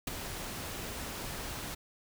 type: noise with ADSR envelope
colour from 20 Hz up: pink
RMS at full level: -31 dBFS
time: 0.07-1.75 s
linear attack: 5 ms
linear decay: 12 ms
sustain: -9 dB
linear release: 10 ms
effects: none

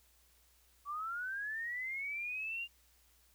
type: linear sweep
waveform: sine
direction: up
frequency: 1129 to 2818 Hz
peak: -37 dBFS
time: 0.85-2.68 s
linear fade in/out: 50 ms
effects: added 60 Hz sine -70 dBFS peak until 3.34 s + white hiss -69 dBFS RMS until 3.34 s

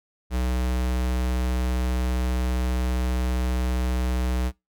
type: tone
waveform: square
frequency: 62.5 Hz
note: B1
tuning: 21 cents sharp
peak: -23 dBFS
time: 0.3-4.52 s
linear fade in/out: 50 ms
effects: noise-tail reverb RT60 0.2 s tail -23 dB re dry

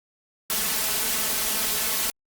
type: noise with comb filter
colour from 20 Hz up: white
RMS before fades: -25 dBFS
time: 0.5-2.1 s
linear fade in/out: 0 ms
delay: 4.6 ms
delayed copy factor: +0.85
effects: Opus 48 kbps

